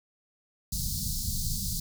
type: band-stop noise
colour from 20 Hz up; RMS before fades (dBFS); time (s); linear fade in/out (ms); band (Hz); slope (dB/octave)
pink; -31; 0.72-1.8; 5; 200 to 4200; 48
effects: none